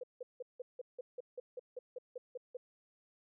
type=tone bursts; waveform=sine; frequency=498.7 Hz; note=B4; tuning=17 cents sharp; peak=-40 dBFS; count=14; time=0.01-2.57 s; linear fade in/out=5 ms; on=25 ms; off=170 ms; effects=none

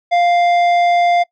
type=tone with tanh clipping; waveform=sine; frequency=698.5 Hz; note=F5; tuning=in tune; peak=-12 dBFS; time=0.11-1.24 s; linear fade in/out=20 ms; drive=11 dB; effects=noise-tail reverb RT60 0.1 s tail -22 dB re dry

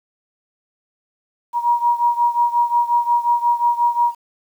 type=beating tone pair; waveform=sine; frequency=951 / 956.6 Hz; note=A#5 / A#5; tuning=+34 / +44 cents; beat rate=5.6 Hz; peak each=-16 / -19 dBFS; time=1.53-4.15 s; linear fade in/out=50 ms; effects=8-bit

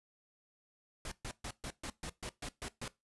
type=noise bursts; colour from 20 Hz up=pink; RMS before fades=-42 dBFS; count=10; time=1.05-2.88 s; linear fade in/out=2 ms; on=66 ms; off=130 ms; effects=noise-tail reverb RT60 0.2 s tail -19 dB re dry + resampled to 24000 Hz

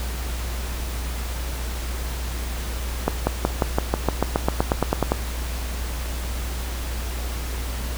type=accelerating click train; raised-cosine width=1 ms; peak=-4 dBFS; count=16; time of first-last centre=3.08-5.119 s; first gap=190 ms; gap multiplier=0.95; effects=added 60 Hz sine -26 dBFS peak until 7.97 s + pink hiss -34 dBFS RMS until 7.97 s

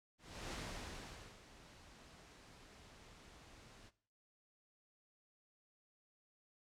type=noise with ADSR envelope; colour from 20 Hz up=pink; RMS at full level=-45 dBFS; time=0.18-3.91 s; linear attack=340 ms; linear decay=850 ms; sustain=-15 dB; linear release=38 ms; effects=noise-tail reverb RT60 0.5 s tail -18 dB re dry + low-pass 7000 Hz 12 dB/octave

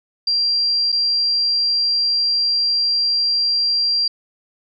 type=tone with dropouts; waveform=sine; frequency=4743 Hz; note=D8; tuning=16 cents sharp; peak=-15 dBFS; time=0.27-4.08 s; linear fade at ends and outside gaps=5 ms; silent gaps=0.92-0.925 s; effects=none

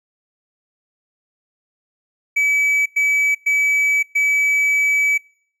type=tone bursts at uneven times; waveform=triangle; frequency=2290 Hz; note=D7; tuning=44 cents flat; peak=-12 dBFS; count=4; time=2.36-2.86 / 2.96-3.35 / 3.46-4.03 / 4.15-5.18 s; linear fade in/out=10 ms; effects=noise-tail reverb RT60 0.6 s tail -25 dB re dry

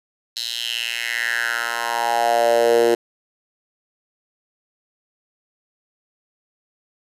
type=tone with high-pass filter sweep; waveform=10% pulse; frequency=117.5 Hz; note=A#2; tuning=14 cents sharp; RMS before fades=-20 dBFS; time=0.36-2.95 s; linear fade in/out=5 ms; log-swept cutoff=4100 to 390 Hz; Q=4.5; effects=resampled to 32000 Hz

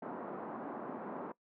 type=band-pass noise; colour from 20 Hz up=pink; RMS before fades=-43 dBFS; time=0.02-1.32 s; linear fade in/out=5 ms; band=210 to 1200 Hz; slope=24 dB/octave; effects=noise-tail reverb RT60 0.1 s tail -20 dB re dry

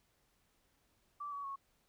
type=tone with pitch steps; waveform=sine; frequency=1163 / 1131.9 / 1101.5 Hz; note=D6 / C#6 / C#6; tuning=-17 / +36 / -11 cents; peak=-40 dBFS; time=1.2-1.56 s; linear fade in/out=10 ms; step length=120 ms; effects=pink hiss -75 dBFS RMS until 1.88 s

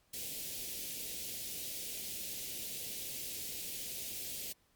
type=band-stop noise; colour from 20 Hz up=white; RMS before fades=-42 dBFS; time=0.13-4.53 s; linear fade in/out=10 ms; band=570 to 2400 Hz; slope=24 dB/octave; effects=pink hiss -72 dBFS RMS until 4.75 s + Opus 48 kbps

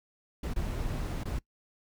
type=noise with dropouts; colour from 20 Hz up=brown; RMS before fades=-33 dBFS; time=0.43-1.39 s; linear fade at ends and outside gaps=5 ms; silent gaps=0.537-0.56 / 1.236-1.254 s; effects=noise-tail reverb RT60 0.1 s tail -22 dB re dry

